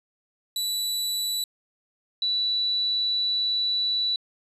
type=tone pair in turn; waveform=sawtooth / sine; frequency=3951 / 3951 Hz; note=B7 / B7; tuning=0 / 0 cents; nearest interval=unison; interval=0 cents; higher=neither; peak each=-22 dBFS; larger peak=neither; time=0.56-1.44 / 2.22-4.16 s; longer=second; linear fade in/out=2 ms; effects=resampled to 32000 Hz + 10-bit